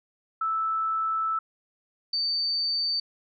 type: tone pair in turn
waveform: sine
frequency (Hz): 1315 / 4582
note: E6 / D8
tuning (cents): -5 / -44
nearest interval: octave + minor seventh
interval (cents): 2161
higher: second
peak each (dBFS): -24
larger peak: neither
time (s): 0.41-1.39 / 2.13-3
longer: first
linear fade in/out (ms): 5
effects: none